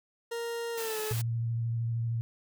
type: tone with pitch glide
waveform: 40% pulse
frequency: 466.6 to 430.4 Hz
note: A#4 to A4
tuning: +2 to -38 cents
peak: -32 dBFS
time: 0.31-1.13 s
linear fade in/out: 10 ms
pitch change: -140 cents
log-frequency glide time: 0.73-0.99 s
type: high-pass noise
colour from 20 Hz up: white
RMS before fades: -39 dBFS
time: 0.77-1.22 s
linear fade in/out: 10 ms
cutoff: 230 Hz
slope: 12 dB/octave
type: tone with vibrato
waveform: sine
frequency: 115.8 Hz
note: A#2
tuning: 11 cents flat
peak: -28 dBFS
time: 1.11-2.21 s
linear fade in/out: 0 ms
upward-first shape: square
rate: 13 Hz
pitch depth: 15 cents each way
effects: none